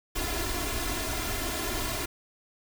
pink noise with comb filter, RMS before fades -31 dBFS, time 0.15-2.06 s, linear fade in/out 10 ms, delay 2.9 ms, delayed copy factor +0.95, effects none

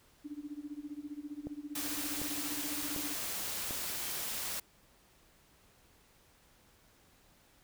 sine tone with tremolo, 293.6 Hz, D4, in tune, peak -37 dBFS, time 0.24-3.14 s, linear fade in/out 20 ms, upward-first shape sine, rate 15 Hz, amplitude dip 90%
click train, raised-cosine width 2 ms, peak -28 dBFS, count 4, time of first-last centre 1.47-3.709 s, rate 1.34 Hz
white noise, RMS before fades -38 dBFS, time 1.75-4.6 s, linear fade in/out 5 ms
effects pink hiss -65 dBFS RMS until 7.63 s

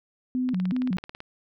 sine tone with vibrato, 215.6 Hz, A3, 35 cents flat, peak -23 dBFS, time 0.35-0.97 s, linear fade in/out 0 ms, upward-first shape square, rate 2.7 Hz, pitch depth 280 cents each way
click train, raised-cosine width 0.3 ms, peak -23 dBFS, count 14, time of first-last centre 0.49-1.204 s, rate 18.2 Hz
effects none

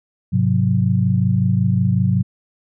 sine tone cluster, 103.4 / 128.8 / 182.3 Hz, G#2 / C3 / F#3, -7 / -27 / -25 cents, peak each -18 dBFS, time 0.32-2.23 s, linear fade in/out 20 ms, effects none

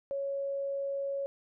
sine tone, 554.4 Hz, C#5, in tune, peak -31 dBFS, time 0.11-1.26 s, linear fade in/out 0 ms, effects none

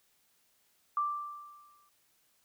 sine tone with exponential decay, 1176 Hz, D6, 2 cents sharp, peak -26 dBFS, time 0.97-1.89 s, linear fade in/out 2 ms, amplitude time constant 200 ms, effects white hiss -71 dBFS RMS until 2.44 s

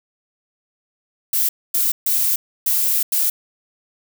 violet noise bursts at uneven times, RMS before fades -18 dBFS, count 5, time 1.33-1.49 / 1.74-1.92 / 2.06-2.36 / 2.66-3.03 / 3.12-3.3 s, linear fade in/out 5 ms, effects none

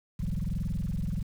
sine tone with frequency modulation, 103.83 Hz, G#2, in tune, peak -27 dBFS, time 0.19-1.23 s, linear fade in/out 10 ms, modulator 21.2 Hz, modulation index 4.2, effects tanh soft clip ceiling -23 dBFS + 9-bit

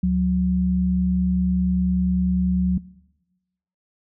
sine tone pair together, 72.5 / 182.7 Hz, D2 / F#3, -22 / -22 cents, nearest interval octave + major third, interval 1600 cents, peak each -25 / -17 dBFS, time 0.03-2.78 s, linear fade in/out 5 ms, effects noise-tail reverb RT60 1.0 s tail -20 dB re dry

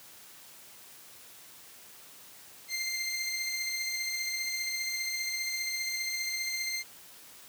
20% pulse beating tone pair, 2093 / 2108 Hz, C7 / C7, 0 / +12 cents, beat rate 15 Hz, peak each -27 / -35 dBFS, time 2.68-6.84 s, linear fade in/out 50 ms, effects white hiss -52 dBFS RMS until 7.48 s + high-pass 80 Hz 12 dB/octave

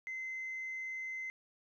sine tone, 2061 Hz, C7, 27 cents flat, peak -37 dBFS, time 0.07-1.3 s, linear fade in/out 0 ms, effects tanh soft clip ceiling -35 dBFS + 13-bit

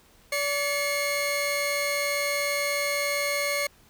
sawtooth tone pair together, 574 / 2167 Hz, D5 / C#7, -40 / -40 cents, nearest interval octave + major seventh, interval 2300 cents, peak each -24 dBFS, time 0.32-3.67 s, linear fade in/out 5 ms, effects pink hiss -58 dBFS RMS until 3.89 s

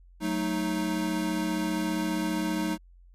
square chord, D# diminished, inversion first, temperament equal, 185 / 220 / 311.1 Hz, F#3 / A3 / D#4, 0 / 0 / 0 cents, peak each -33 / -34 / -30 dBFS, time 0.2-2.78 s, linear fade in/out 50 ms, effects added 44 Hz sine -51 dBFS peak until 3.14 s + resampled to 32000 Hz

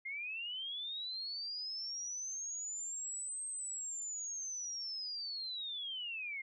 sine linear two-way sweep, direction up then down, 2093 to 8372 to 2093 Hz, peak -39 dBFS, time 0.05-6.42 s, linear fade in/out 10 ms, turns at 3.45 s, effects none

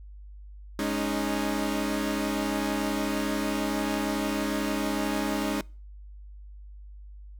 sawtooth chord, Ab suspended fourth, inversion none, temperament equal with one note detuned, 207.7 / 277.2 / 308.3 Hz, Ab3 / Db4 / Eb4, 0 / 0 / -16 cents, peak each -27 dBFS, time 0.79-5.61 s, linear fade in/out 2 ms, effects noise-tail reverb RT60 0.4 s tail -26 dB re dry + added 50 Hz sine -42 dBFS peak until 7.39 s

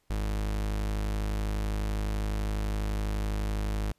40% pulse tone, 51.91 Hz, G#1, in tune, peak -27 dBFS, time 0.1-3.92 s, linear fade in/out 5 ms, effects pink hiss -72 dBFS RMS until 3.98 s + resampled to 32000 Hz

